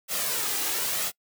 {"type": "noise with flanger", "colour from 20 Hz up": "white", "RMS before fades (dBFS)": -28, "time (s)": [0.08, 1.12], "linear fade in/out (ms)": 50, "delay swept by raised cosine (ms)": [1.5, 2.5], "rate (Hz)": 0.99, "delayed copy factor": 0.5, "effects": ["noise-tail reverb RT60 0.1 s tail -25 dB re dry", "high-pass 150 Hz 12 dB/octave"]}